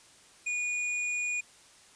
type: tone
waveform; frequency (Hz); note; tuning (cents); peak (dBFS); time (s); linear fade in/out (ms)
square; 2451; D#7; -27; -30; 0.46-1.41; 10
effects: white hiss -57 dBFS RMS until 1.95 s + resampled to 22050 Hz